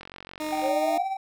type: click train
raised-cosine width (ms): 0.3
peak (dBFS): -24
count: 32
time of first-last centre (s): 0.01-0.682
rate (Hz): 46.1
type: tone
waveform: 20% pulse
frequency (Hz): 307.9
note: D#4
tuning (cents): -18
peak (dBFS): -24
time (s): 0.4-0.98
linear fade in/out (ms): 5
type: tone with tremolo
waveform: triangle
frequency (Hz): 773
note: G5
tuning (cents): -24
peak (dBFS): -22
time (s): 0.52-1.17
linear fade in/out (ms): 5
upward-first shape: triangle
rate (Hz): 17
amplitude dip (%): 65
type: linear sweep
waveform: sine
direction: up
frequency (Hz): 516 to 740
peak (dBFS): -24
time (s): 0.61-1.06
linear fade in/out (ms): 50
effects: none

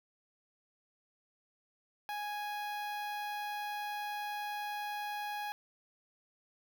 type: tone with notch filter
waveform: sawtooth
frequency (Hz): 830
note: G#5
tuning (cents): -1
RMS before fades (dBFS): -39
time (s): 2.09-5.52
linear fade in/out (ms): 0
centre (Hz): 7700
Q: 0.68
effects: none

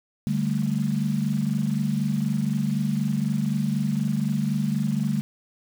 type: chord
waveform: sine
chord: D suspended fourth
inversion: none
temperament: equal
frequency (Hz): 146.83 / 196 / 220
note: D3 / G3 / A3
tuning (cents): 0 / 0 / 0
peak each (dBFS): -26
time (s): 0.27-5.21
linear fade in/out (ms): 0
effects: 7-bit

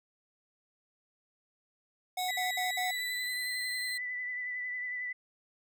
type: tone bursts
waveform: square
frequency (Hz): 733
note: F#5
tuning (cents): -16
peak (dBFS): -33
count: 4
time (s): 2.17-2.91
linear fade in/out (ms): 5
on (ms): 140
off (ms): 60
type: tone with pitch glide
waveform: sawtooth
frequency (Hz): 3835 to 4110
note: A#7 to C8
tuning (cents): +48 to -32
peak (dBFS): -34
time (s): 2.18-3.98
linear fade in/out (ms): 10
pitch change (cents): +120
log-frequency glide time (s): 2.64-3.5
type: tone with vibrato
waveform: sine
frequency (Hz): 1987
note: B6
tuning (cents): +10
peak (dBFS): -34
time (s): 2.28-5.13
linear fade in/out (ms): 10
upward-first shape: sine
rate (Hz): 11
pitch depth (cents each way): 23
effects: none

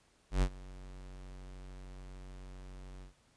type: tone with ADSR envelope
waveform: square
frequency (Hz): 46.55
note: F#1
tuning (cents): +11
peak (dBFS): -25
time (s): 0.31-3.14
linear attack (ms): 110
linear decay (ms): 67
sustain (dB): -22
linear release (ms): 120
effects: pink hiss -69 dBFS RMS until 3.36 s + resampled to 22050 Hz

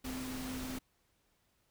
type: tone in noise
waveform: sine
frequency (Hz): 257.6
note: C4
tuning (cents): -27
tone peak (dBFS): -40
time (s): 0.04-0.79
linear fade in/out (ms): 10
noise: pink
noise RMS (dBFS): -44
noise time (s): 0.04-0.79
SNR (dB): +1
effects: pink hiss -75 dBFS RMS until 1.7 s

